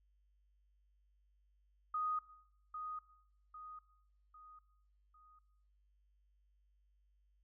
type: tone with echo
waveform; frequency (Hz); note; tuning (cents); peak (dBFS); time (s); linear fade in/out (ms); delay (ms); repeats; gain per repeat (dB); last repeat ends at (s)
sine; 1244.5; D#6; 0; -35; 1.94-2.19; 5; 800; 4; -7; 5.39
effects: noise-tail reverb RT60 0.8 s tail -17 dB re dry + added 50 Hz sine -70 dBFS peak until 7.43 s